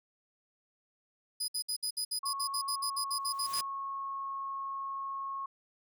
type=tone bursts; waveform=25% pulse; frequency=4978 Hz; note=D#8; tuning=in tune; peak=-27 dBFS; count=16; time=1.4-3.612 s; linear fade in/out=10 ms; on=82 ms; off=60 ms
type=tone with pitch glide; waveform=sine; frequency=1100 to 1091.8 Hz; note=C#6 to C#6; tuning=-14 to -27 cents; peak=-35 dBFS; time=2.23-5.46 s; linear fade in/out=5 ms; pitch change=-13 cents; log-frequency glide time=2.88-4.52 s
type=noise with exponential growth; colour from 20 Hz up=white; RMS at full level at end=-38 dBFS; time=3.16-3.61 s; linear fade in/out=5 ms; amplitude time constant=96 ms
effects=none